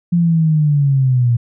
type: linear sweep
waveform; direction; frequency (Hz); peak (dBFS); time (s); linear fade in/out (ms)
sine; down; 174.61 to 116.7; -10; 0.12-1.37; 10
effects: none